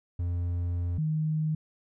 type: tone pair in turn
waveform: triangle / sine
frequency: 87.31 / 155.57 Hz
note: F2 / D#3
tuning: 0 / 0 cents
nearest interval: minor seventh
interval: 1000 cents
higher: second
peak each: -25 dBFS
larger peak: neither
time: 0.19-0.98 / 0.98-1.55 s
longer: first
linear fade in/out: 5 ms
effects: none